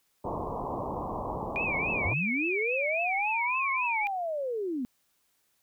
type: low-pass noise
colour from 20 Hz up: white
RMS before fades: -34 dBFS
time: 0.24-2.14 s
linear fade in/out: 10 ms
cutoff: 1100 Hz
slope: 96 dB/octave
type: tone with vibrato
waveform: sine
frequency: 2394 Hz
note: D7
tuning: 33 cents sharp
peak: -28 dBFS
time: 1.56-4.07 s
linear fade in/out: 0 ms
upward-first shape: triangle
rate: 3.6 Hz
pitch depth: 180 cents each way
type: linear two-way sweep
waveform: sine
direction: up then down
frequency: 73.4 to 1105 to 234.7 Hz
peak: -29 dBFS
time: 2.05-4.85 s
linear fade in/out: 0 ms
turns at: 3.67 s
effects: white hiss -72 dBFS RMS until 5.62 s

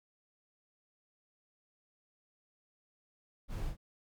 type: noise with echo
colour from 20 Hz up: brown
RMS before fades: -38 dBFS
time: 3.48-3.73 s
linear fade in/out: 50 ms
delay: 40 ms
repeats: 1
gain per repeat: -5 dB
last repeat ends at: 3.77 s
effects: none

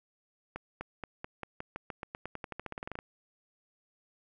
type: accelerating click train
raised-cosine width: 0.5 ms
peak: -23 dBFS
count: 23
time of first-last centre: 0.56-2.989 s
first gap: 250 ms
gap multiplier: 0.91
effects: none

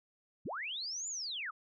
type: linear two-way sweep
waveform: sine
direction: up then down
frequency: 73.42 to 7160 to 1132 Hz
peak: -37 dBFS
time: 0.45-1.51 s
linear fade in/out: 10 ms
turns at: 1.08 s
effects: none

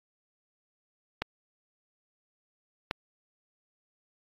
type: clicks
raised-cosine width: 0.3 ms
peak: -13 dBFS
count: 2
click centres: 1.22 / 2.911 s
effects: AAC 32 kbps

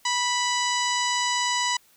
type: harmonic tone with a mistuned harmonic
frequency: 988 Hz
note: B5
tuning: in tune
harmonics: 1 / 2 / 3 / 4 / 5 / 6 / 7 / 8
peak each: -26 / -29 / -31 / -32 / -33 / -34 / -34 / -35 dBFS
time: 0.05-1.77 s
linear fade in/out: 5 ms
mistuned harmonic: 1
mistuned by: -19 cents
effects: white hiss -59 dBFS RMS until 1.96 s

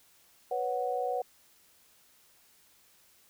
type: chord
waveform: sine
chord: B suspended second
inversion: none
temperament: equal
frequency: 493.9 / 554.4 / 740 Hz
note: B4 / C#5 / F#5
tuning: 0 / 0 / 0 cents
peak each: -33 / -36 / -32 dBFS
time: 0.51-1.22 s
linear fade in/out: 5 ms
effects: white hiss -63 dBFS RMS until 3.29 s

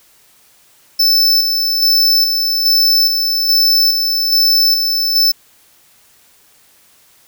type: tone with tremolo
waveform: square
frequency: 5280 Hz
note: E8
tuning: 2 cents sharp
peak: -9 dBFS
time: 0.99-5.32 s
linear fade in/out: 10 ms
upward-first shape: square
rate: 1.2 Hz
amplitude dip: 40%
effects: white hiss -50 dBFS RMS until 7.27 s

